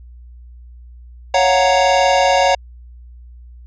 square chord, Gb major seventh, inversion second, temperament equal, 554.4 / 698.5 / 740 / 932.3 Hz, Db5 / F5 / Gb5 / Bb5, 0 / 0 / 0 / 0 cents, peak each -16 / -21 / -16 / -19 dBFS, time 1.34-2.55 s, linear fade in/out 5 ms, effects added 60 Hz sine -36 dBFS peak until 3.66 s + resampled to 16000 Hz

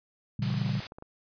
sine chord, A# diminished seventh, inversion none, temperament equal, 116.54 / 138.59 / 164.81 / 196 Hz, A#2 / C#3 / E3 / G3, 0 / 0 / 0 / 0 cents, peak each -31 / -31 / -35 / -33 dBFS, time 0.39-0.8 s, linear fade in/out 5 ms
white noise, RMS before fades -38 dBFS, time 0.42-0.87 s, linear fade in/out 2 ms
clicks, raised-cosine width 1 ms, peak -30 dBFS, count 10, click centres 0.503 / 0.541 / 0.616 / 0.662 / 0.693 / 0.753 / 0.804 / 0.921 / 0.985 / 1.024 s
effects resampled to 11025 Hz

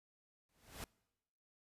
pink noise with exponential growth, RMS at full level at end -44 dBFS, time 0.49-0.84 s, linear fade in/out 1 ms, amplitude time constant 76 ms, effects noise-tail reverb RT60 1.0 s tail -25 dB re dry + resampled to 32000 Hz

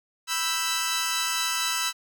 10% pulse chord, E minor, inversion second, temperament equal, 987.8 / 1318.5 / 1568 Hz, B5 / E6 / G6, 0 / 0 / 0 cents, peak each -22 / -19 / -23 dBFS, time 0.27-1.93 s, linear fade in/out 50 ms, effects none

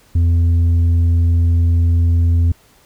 sine tone with tanh clipping, 84.6 Hz, E2, 45 cents sharp, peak -11 dBFS, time 0.15-2.52 s, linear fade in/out 5 ms, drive 4 dB, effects pink hiss -51 dBFS RMS until 2.85 s

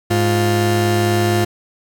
30% pulse tone pair together, 104.29 / 350.8 Hz, G#2 / F4, +8 / +8 cents, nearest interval octave + major sixth, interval 2100 cents, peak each -14 dBFS, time 0.1-1.45 s, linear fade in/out 10 ms, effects none

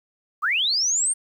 sine linear sweep, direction up, 1087 to 8910 Hz, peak -19 dBFS, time 0.42-1.14 s, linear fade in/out 20 ms, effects 9-bit

